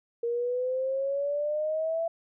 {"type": "exponential sweep", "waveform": "sine", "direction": "up", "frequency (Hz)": [466.2, 670], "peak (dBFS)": -26, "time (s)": [0.23, 2.08], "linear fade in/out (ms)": 5, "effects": []}